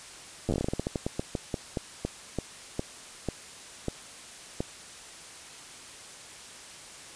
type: slowing click train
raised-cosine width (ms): 2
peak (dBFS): -15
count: 25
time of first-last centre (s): 0.49-4.605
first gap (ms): 9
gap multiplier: 1.21
effects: white hiss -46 dBFS RMS until 7.15 s + resampled to 22050 Hz